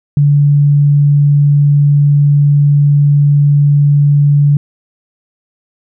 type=tone; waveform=sine; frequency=144.4 Hz; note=D3; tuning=29 cents flat; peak=-5 dBFS; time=0.17-4.57 s; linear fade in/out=2 ms; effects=none